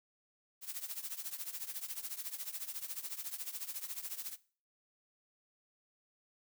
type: noise with tremolo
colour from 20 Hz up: blue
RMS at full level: -39 dBFS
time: 0.61-4.37 s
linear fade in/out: 50 ms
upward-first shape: triangle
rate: 14 Hz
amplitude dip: 90%
effects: noise-tail reverb RT60 0.4 s tail -18 dB re dry